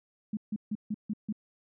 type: tone bursts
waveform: sine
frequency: 211.9 Hz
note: G#3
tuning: 35 cents sharp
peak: -29 dBFS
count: 6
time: 0.33-1.326 s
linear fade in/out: 5 ms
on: 41 ms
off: 150 ms
effects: none